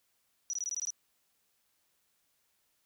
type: tone bursts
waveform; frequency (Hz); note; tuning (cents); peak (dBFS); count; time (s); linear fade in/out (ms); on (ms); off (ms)
sine; 5860; F#8; -18; -32; 8; 0.5-0.904; 0; 33; 20
effects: white hiss -75 dBFS RMS until 2.85 s